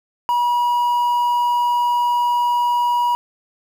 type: tone with quantisation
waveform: triangle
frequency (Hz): 965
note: B5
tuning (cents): -40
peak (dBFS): -13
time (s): 0.29-3.15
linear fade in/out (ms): 0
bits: 7
effects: none